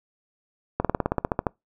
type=slowing click train; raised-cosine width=1 ms; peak=-8 dBFS; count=12; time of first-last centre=0.8-1.468 s; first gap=47 ms; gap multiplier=1.05; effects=noise-tail reverb RT60 0.2 s tail -26 dB re dry